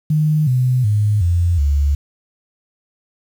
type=tone with pitch steps; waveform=sine; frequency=153.4 / 126.78 / 104.78 / 86.59 / 71.56 Hz; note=D#3 / B2 / G#2 / F2 / D2; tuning=-24 / +46 / +16 / -14 / -44 cents; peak=-12 dBFS; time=0.1-1.95 s; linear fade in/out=5 ms; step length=370 ms; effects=7-bit